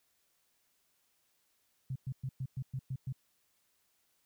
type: tone bursts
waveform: sine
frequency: 131.2 Hz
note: C3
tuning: 5 cents sharp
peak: -34 dBFS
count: 8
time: 1.9-3.126 s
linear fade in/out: 5 ms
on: 57 ms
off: 110 ms
effects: white hiss -75 dBFS RMS until 4.25 s